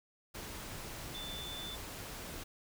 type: tone in noise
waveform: sine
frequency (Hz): 3520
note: A7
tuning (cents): 0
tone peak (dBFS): -43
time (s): 1.14-1.76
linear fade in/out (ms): 10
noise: pink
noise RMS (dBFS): -45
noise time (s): 0.34-2.44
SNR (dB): -1
effects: none